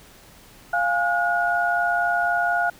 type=tone cluster; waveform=sine; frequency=698 / 822 / 1444 Hz; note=F5 / G#5 / F#6; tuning=-1 / -18 / -43 cents; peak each=-22 / -28 / -22 dBFS; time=0.73-2.7 s; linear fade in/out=5 ms; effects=pink hiss -49 dBFS RMS until 2.79 s